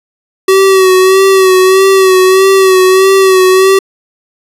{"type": "tone with vibrato", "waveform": "square", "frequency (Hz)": 379.4, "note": "F#4", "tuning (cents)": 43, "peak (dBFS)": -4, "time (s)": [0.48, 3.79], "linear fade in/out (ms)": 5, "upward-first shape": "sine", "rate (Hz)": 1.6, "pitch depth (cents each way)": 36, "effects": ["resampled to 32000 Hz", "7-bit"]}